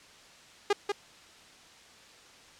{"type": "tone with echo", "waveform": "sawtooth", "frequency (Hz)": 407.2, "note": "G#4", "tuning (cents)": -34, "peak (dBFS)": -18, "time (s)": [0.7, 0.73], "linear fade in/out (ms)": 5, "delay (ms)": 190, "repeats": 1, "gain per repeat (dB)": -5, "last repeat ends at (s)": 0.92, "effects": ["white hiss -54 dBFS RMS until 2.59 s", "low-pass 6000 Hz 12 dB/octave"]}